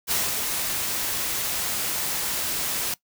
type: noise with ADSR envelope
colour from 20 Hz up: white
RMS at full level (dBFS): -23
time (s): 0.07-2.94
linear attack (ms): 43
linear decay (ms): 200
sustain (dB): -4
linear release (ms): 3
effects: noise-tail reverb RT60 0.1 s tail -20 dB re dry